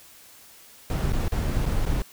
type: noise with dropouts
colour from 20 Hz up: brown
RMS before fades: -24 dBFS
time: 0.9-2.02 s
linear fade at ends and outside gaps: 1 ms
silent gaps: 1.122-1.133 / 1.282-1.32 / 1.656-1.661 / 1.854-1.863 s
effects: white hiss -50 dBFS RMS until 2.12 s